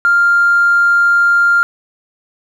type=tone with tanh clipping; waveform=triangle; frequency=1396.9 Hz; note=F6; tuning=in tune; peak=-7 dBFS; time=0.05-1.63 s; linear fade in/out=0 ms; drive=1 dB; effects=none